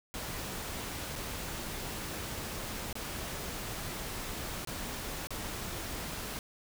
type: noise with dropouts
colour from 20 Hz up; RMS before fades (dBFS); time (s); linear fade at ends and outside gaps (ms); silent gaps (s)
pink; -39; 0.14-6.39; 0; 1.155-1.16 / 2.928-2.954 / 4.649-4.673 / 5.271-5.306
effects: none